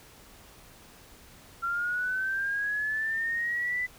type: linear sweep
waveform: sine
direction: up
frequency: 1366 to 2001 Hz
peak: -27 dBFS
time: 1.62-3.87 s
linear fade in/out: 20 ms
effects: pink hiss -53 dBFS RMS until 3.98 s